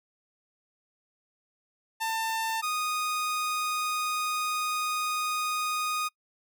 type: tone pair in turn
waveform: sawtooth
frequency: 895 / 1239.3 Hz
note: A5 / D#6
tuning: +29 / -7 cents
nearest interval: tritone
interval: 564 cents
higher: second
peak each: -24 dBFS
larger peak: neither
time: 2-2.62 / 2.62-6.09 s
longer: second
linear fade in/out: 20 ms
effects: noise-tail reverb RT60 0.1 s tail -24 dB re dry